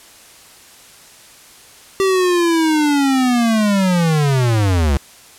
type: linear sweep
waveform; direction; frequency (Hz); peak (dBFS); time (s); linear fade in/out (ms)
square; down; 390 to 65.41; -13; 2-4.97; 0
effects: white hiss -43 dBFS RMS until 5.38 s + low-pass 11000 Hz 12 dB/octave